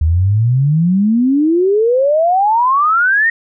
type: exponential sweep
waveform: sine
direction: up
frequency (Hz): 75.6 to 1886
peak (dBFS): -9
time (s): 0.01-3.3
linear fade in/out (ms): 5
effects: none